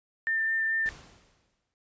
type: tone with vibrato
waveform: sine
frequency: 1793 Hz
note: A6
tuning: 32 cents sharp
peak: -25 dBFS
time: 0.27-0.89 s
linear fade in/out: 0 ms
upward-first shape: sine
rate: 4.6 Hz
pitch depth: 8 cents each way
type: noise with exponential decay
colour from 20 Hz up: pink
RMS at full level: -44 dBFS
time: 0.86-1.74 s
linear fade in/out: 0 ms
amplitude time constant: 190 ms
effects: noise-tail reverb RT60 0.1 s tail -25 dB re dry + resampled to 16000 Hz